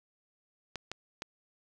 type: clicks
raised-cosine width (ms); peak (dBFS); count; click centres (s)
0.2; -20; 3; 0.757 / 0.916 / 1.221
effects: none